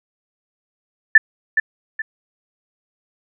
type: tone with echo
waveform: sine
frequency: 1762 Hz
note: A6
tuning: 2 cents sharp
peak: -3 dBFS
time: 1.15-1.18 s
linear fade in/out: 5 ms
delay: 420 ms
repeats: 2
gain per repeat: -9 dB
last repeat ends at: 2.02 s
effects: none